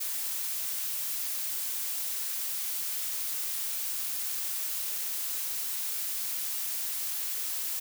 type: noise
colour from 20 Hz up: blue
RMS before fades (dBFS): -33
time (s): 0-7.8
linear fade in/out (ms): 10
effects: none